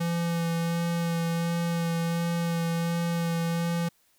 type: tone with vibrato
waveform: square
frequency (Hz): 168.6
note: E3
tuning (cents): +39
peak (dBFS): -26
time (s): 0-3.89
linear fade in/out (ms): 10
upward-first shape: sine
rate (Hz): 1.4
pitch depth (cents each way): 14
effects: white hiss -66 dBFS RMS until 4.18 s